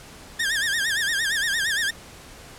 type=tone with vibrato; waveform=sawtooth; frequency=1720 Hz; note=A6; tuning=40 cents flat; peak=-18 dBFS; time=0.39-1.91 s; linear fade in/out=10 ms; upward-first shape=sine; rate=8.7 Hz; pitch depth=150 cents each way; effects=pink hiss -44 dBFS RMS until 2.58 s + low-pass 11000 Hz 12 dB/octave